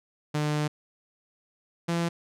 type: tone pair in turn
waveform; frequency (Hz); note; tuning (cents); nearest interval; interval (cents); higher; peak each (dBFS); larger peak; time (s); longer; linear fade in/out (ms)
sawtooth; 150.1 / 169.56; D3 / E3; +38 / +49; major second; 211; second; -21; neither; 0.34-0.68 / 1.88-2.09; first; 10
effects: low-pass 9000 Hz 12 dB/octave